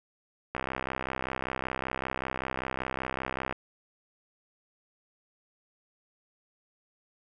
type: click train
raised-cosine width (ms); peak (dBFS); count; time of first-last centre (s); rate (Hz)
0.5; -16; 195; 0.55-3.525; 65.2
effects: none